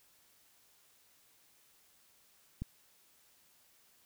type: click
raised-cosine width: 5 ms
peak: -25 dBFS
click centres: 2.62 s
effects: white hiss -67 dBFS RMS until 4.05 s